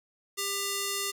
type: tone with band-pass filter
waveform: square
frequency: 398 Hz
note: G4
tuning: 26 cents sharp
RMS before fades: -32 dBFS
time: 0.37-1.12 s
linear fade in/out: 20 ms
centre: 8400 Hz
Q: 0.56
effects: none